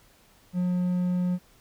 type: tone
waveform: triangle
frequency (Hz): 179.6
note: F3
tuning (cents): +49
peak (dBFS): -21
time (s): 0.53-1.39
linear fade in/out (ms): 50
effects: pink hiss -59 dBFS RMS until 1.6 s